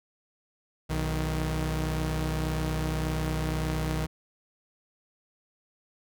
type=tone pair together; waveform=sawtooth; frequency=61.74 / 156.75 Hz; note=B1 / D#3; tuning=0 / +13 cents; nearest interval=octave + major third; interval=1613 cents; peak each=-26 dBFS; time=0.89-4.07 s; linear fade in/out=20 ms; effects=none